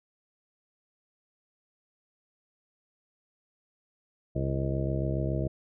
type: harmonic tone with a mistuned harmonic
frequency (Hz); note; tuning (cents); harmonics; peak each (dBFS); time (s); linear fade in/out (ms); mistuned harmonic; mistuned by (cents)
67.1; C2; +44; 1 / 2 / 3 / 4 / 5 / 6 / 7 / 8 / 9; -33 / -30 / -37 / -43 / -35 / -42 / -40 / -42 / -37; 4.35-5.48; 10; 9; +59
effects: none